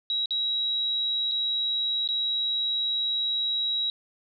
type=tone with dropouts; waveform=sine; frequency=3860 Hz; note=B7; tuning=40 cents flat; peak=-24 dBFS; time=0.1-3.9 s; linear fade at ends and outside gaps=1 ms; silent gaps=0.258-0.307 / 1.314-1.318 / 2.076-2.088 s; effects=none